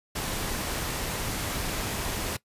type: noise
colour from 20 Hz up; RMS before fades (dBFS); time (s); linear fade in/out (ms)
pink; -31; 0.15-2.37; 10
effects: noise-tail reverb RT60 0.1 s tail -19 dB re dry + resampled to 32000 Hz